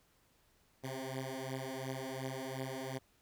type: beating tone pair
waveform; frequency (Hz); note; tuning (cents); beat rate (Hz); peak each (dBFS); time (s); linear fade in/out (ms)
10% pulse; 130.81 / 133.61; C3 / C3; 0 / +37; 2.8; -34 / -34; 0.83-2.99; 20
effects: pink hiss -71 dBFS RMS until 3.21 s